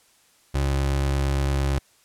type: tone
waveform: 30% pulse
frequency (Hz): 68.8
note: C#2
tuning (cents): -12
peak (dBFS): -18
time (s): 0.54-1.79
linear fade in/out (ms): 10
effects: white hiss -59 dBFS RMS until 2.04 s + low-pass 11000 Hz 12 dB/octave